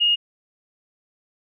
sine tone, 2856 Hz, F7, 38 cents sharp, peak -15 dBFS, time 0-0.16 s, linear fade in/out 20 ms, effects none

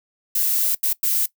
violet noise bursts at uneven times, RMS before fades -20 dBFS, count 3, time 0.35-0.75 / 0.83-0.93 / 1.03-1.26 s, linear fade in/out 5 ms, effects noise-tail reverb RT60 0.1 s tail -19 dB re dry

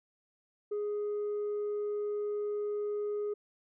sine tone, 415.3 Hz, G#4, in tune, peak -29 dBFS, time 0.71-3.34 s, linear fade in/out 10 ms, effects tanh soft clip ceiling -30 dBFS

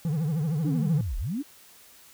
triangle tone with vibrato, 155.56 Hz, D#3, in tune, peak -22 dBFS, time 0.05-1.01 s, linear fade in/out 2 ms, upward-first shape triangle, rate 13 Hz, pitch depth 200 cents each way
sine linear two-way sweep, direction down then up, 311.1 to 31.34 to 311.1 Hz, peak -27 dBFS, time 0.64-1.43 s, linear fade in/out 20 ms, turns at 1.18 s
effects white hiss -53 dBFS RMS until 2.13 s

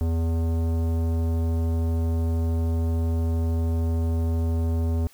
sine tone with tanh clipping, 82.41 Hz, E2, in tune, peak -23 dBFS, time 0.01-5.07 s, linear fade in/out 0 ms, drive 16 dB, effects white hiss -55 dBFS RMS until 5.13 s

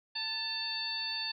harmonic tone with a mistuned harmonic, 899 Hz, A5, 37 cents sharp, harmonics 1 / 2 / 3 / 4 / 5, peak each -46 / -43 / -42 / -41 / -35 dBFS, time 0.15-1.32 s, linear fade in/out 10 ms, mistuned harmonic 2, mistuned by -52 cents, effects none

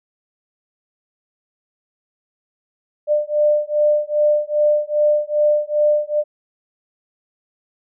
sine beating tone pair, 596 / 598.5 Hz, D5 / D5, +25 / +33 cents, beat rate 2.5 Hz, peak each -17 dBFS, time 3.07-6.24 s, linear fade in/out 50 ms, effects none

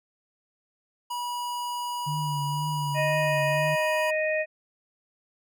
square tone, 970 Hz, B5, 31 cents flat, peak -30 dBFS, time 1.1-4.11 s, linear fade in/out 10 ms
sine tone with vibrato, 147.7 Hz, D3, 10 cents sharp, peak -28 dBFS, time 2.06-3.76 s, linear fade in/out 20 ms, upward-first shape triangle, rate 2 Hz, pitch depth 61 cents each way
harmonic tone, 621 Hz, D#5, 3 cents flat, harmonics 1 / 3 / 4, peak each -25 / -30 / -31 dBFS, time 2.94-4.46 s, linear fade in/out 50 ms
effects none

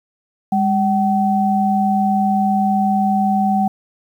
sine tone pair together, 202.5 / 762 Hz, G#3 / G5, -43 / -49 cents, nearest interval octave + major seventh, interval 2294 cents, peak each -16 dBFS, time 0.52-3.68 s, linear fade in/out 5 ms, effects 8-bit

